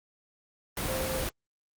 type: tone in noise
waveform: sine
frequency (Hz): 523.3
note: C5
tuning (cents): 0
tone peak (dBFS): -32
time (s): 0.88-1.24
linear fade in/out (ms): 2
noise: pink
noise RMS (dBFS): -32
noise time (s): 0.77-1.29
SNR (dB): -3
effects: Opus 24 kbps